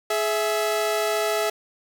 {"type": "tone pair together", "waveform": "sawtooth", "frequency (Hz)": [421.6, 659.3], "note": ["G#4", "E5"], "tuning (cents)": [26, 0], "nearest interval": "minor sixth", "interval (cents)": 774, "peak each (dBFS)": [-21, -20], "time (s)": [0.1, 1.5], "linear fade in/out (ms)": 5, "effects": []}